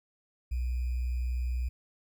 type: tone with sample-and-hold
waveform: sine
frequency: 61.74 Hz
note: B1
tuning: in tune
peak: -28 dBFS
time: 0.51-1.69 s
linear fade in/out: 10 ms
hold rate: 2450 Hz
effects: none